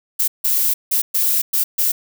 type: noise bursts at uneven times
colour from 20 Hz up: violet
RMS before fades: -17 dBFS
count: 6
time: 0.19-0.28 / 0.44-0.74 / 0.91-1.02 / 1.14-1.42 / 1.53-1.64 / 1.78-1.92 s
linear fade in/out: 10 ms
effects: none